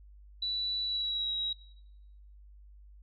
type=tone with pitch glide; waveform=sine; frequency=3952 to 3842 Hz; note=B7 to B7; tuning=0 to -48 cents; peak=-30 dBFS; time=0.42-1.53 s; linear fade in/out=5 ms; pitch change=-48 cents; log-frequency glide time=0.83-1.33 s; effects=noise-tail reverb RT60 0.9 s tail -20 dB re dry + added 50 Hz sine -51 dBFS peak until 3.02 s